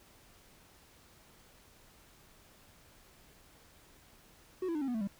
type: tone with pitch steps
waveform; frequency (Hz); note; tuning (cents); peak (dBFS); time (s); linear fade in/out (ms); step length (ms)
triangle; 370.7 / 334.1 / 301.1 / 271.4 / 244.6 / 220.4 / 198.65; F#4 / E4 / D4 / C#4 / B3 / A3 / G3; +3 / +23 / +43 / -36 / -16 / +3 / +23; -30; 4.62-5.075; 5; 65
effects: pink hiss -61 dBFS RMS until 5.19 s